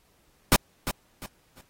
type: noise with echo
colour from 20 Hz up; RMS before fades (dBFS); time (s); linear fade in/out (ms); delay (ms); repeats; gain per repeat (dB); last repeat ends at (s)
pink; -17; 0.52-0.56; 0; 350; 3; -11; 1.61
effects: pink hiss -65 dBFS RMS until 1.69 s + AAC 48 kbps